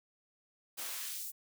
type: noise with high-pass filter sweep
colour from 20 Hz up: white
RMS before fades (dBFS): -41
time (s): 0.77-1.32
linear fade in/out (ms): 20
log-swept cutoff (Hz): 270 to 9100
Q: 0.7
effects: none